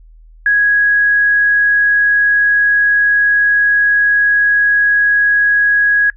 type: tone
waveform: sine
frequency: 1661 Hz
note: G#6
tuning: in tune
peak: -8 dBFS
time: 0.46-6.1 s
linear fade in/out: 2 ms
effects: noise-tail reverb RT60 0.1 s tail -21 dB re dry + added 40 Hz sine -38 dBFS peak until 6.16 s